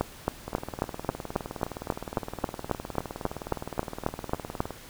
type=two click trains; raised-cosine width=1 ms; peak=-10 / -20 dBFS; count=18 / 83; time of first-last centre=0.01-4.605 / 0.48-4.707 s; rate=3.7 / 19.4 Hz; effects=pink hiss -47 dBFS RMS until 4.89 s